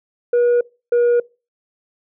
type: tone pair in turn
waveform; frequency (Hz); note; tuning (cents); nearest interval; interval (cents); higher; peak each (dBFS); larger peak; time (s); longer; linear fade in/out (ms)
sine; 482 / 479.2; B4 / A#4; -42 / +48; unison; 10; first; -9; neither; 0.33-0.61 / 0.92-1.2; neither; 5
effects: noise-tail reverb RT60 0.3 s tail -24 dB re dry + tanh soft clip ceiling -11 dBFS